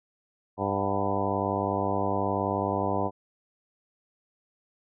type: harmonic tone with a mistuned harmonic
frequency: 99 Hz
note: G2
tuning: 18 cents sharp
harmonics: 1 / 2 / 3 / 4 / 5 / 6 / 7 / 8 / 9 / 10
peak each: -34 / -34 / -34 / -34 / -34 / -34 / -34 / -34 / -34 / -34 dBFS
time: 0.57-3.11 s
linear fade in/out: 50 ms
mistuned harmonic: 8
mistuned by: -61 cents
effects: none